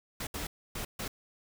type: noise bursts at uneven times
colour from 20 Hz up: pink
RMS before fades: -37 dBFS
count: 4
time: 0.2-0.27 / 0.34-0.47 / 0.75-0.85 / 0.99-1.08 s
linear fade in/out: 5 ms
effects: none